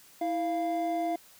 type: tone pair together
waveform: triangle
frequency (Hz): 326.3 / 693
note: E4 / F5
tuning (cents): -18 / -14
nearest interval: octave + minor second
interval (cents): 1304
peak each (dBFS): -30 / -27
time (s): 0.21-1.16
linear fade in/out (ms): 5
effects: white hiss -56 dBFS RMS until 1.39 s